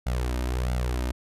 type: tone with flanger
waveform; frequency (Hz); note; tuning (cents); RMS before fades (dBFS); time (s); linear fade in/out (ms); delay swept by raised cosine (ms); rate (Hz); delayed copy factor
sawtooth; 61.74; B1; 0; -27; 0.06-1.12; 10; 1.4 to 3.3; 1.5; +0.7
effects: resampled to 32000 Hz